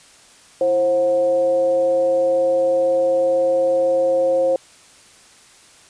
sine tone with frequency modulation, 532 Hz, C5, 29 cents sharp, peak -14 dBFS, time 0.61-4.56 s, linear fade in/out 2 ms, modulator 198 Hz, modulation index 0.4, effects white hiss -48 dBFS RMS until 5.89 s + resampled to 22050 Hz

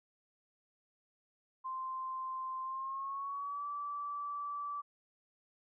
sine tone with pitch glide, 1044 to 1158.4 Hz, C6 to D6, -4 to -24 cents, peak -37 dBFS, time 1.64-4.82 s, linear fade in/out 20 ms, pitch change +180 cents, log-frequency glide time 2.62-3.66 s, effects none

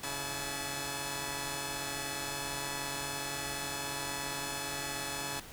5% pulse tone cluster, 140.3 / 327.6 / 859 Hz, C#3 / E4 / A5, +21 / -11 / -42 cents, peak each -29 / -32 / -26 dBFS, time 0.03-5.4 s, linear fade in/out 5 ms, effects pink hiss -49 dBFS RMS until 5.52 s

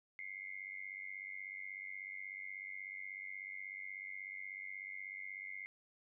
sine tone with amplitude modulation, 2115 Hz, C7, 18 cents sharp, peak -40 dBFS, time 0.19-5.66 s, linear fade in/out 0 ms, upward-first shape sine, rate 96.4 Hz, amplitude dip 95%, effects none

